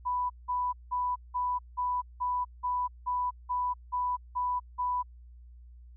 sine tone bursts, 991 Hz, B5, 6 cents sharp, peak -27 dBFS, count 12, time 0.05-5.03 s, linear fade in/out 20 ms, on 250 ms, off 180 ms, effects added 60 Hz sine -48 dBFS peak until 5.96 s

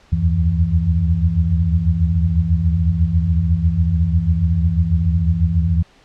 sine tone cluster, 77.1 / 83.3 / 91.2 / 165.9 Hz, D#2 / E2 / F#2 / E3, -15 / +19 / -24 / +11 cents, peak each -19 dBFS, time 0.12-5.83 s, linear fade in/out 10 ms, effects pink hiss -51 dBFS RMS until 6.04 s + low-pass 5000 Hz 12 dB/octave

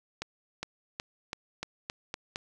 accelerating click train, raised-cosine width 0.2 ms, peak -17 dBFS, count 8, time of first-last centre 0.22-2.359 s, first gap 410 ms, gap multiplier 0.9, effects none

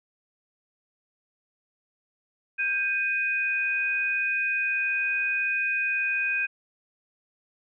sine tone pair together, 1588.2 / 2489 Hz, G6 / D#7, +22 / 0 cents, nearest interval minor sixth, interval 778 cents, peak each -28 / -25 dBFS, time 2.58-6.47 s, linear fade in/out 20 ms, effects none

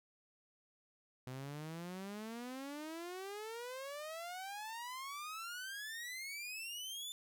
sawtooth exponential sweep, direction up, 125.5 to 3551 Hz, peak -40 dBFS, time 1.27-7.12 s, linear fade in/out 0 ms, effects none

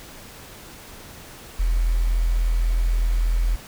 sine tone with quantisation, 41.81 Hz, E1, 25 cents sharp, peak -17 dBFS, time 1.59-3.56 s, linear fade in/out 10 ms, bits 7, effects pink hiss -42 dBFS RMS until 3.67 s

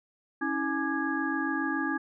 sine tone cluster, 275.6 / 322.7 / 841 / 1191 / 1655 Hz, C#4 / E4 / G#5 / D6 / G#6, -10 / -37 / +22 / +24 / -6 cents, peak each -32 / -32 / -37 / -37 / -32 dBFS, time 0.41-1.98 s, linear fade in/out 10 ms, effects none

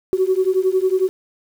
sine beating tone pair, 370 / 381 Hz, F#4 / G4, 0 / -49 cents, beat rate 11 Hz, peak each -17 dBFS, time 0.13-1.09 s, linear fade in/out 0 ms, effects tanh soft clip ceiling -7 dBFS + 7-bit

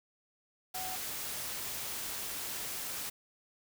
sine tone in noise, 745 Hz, F#5, 12 cents sharp, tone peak -41 dBFS, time 0.74-0.96 s, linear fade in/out 10 ms, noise white, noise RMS -39 dBFS, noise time 0.74-3.1 s, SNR -5 dB, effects none

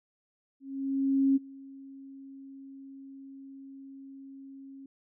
sine tone with ADSR envelope, 271.7 Hz, C#4, 35 cents flat, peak -20 dBFS, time 0.6-4.86 s, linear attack 760 ms, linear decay 22 ms, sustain -24 dB, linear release 3 ms, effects none

